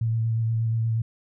sine tone with vibrato, 113.3 Hz, A#2, 49 cents flat, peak -21 dBFS, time 0.01-1.02 s, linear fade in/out 5 ms, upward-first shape square, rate 8.4 Hz, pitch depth 16 cents each way, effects none

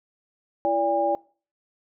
sine tone cluster, 334.9 / 578 / 809 Hz, E4 / D5 / G#5, +27 / -28 / -46 cents, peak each -28 / -23 / -23 dBFS, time 0.65-1.15 s, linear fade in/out 0 ms, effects noise-tail reverb RT60 0.4 s tail -23 dB re dry

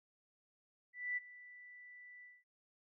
sine tone with ADSR envelope, 1975.5 Hz, B6, in tune, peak -34 dBFS, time 0.93-2.44 s, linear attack 240 ms, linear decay 21 ms, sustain -19 dB, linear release 210 ms, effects none

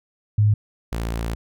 sine / sawtooth tone pair in turn, 105.2 / 56.77 Hz, G#2 / A#1, +23 / -45 cents, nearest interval major seventh, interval 1068 cents, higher first, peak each -13 / -20 dBFS, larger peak first, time 0.38-0.54 / 0.92-1.35 s, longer second, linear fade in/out 5 ms, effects none

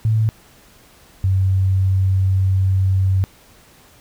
sine tone pair in turn, 110 / 95.1 Hz, A2 / F#2, 0 / +48 cents, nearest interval minor third, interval 252 cents, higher first, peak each -13 dBFS, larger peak neither, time 0.05-0.29 / 1.24-3.24 s, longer second, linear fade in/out 0 ms, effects pink hiss -49 dBFS RMS until 4 s

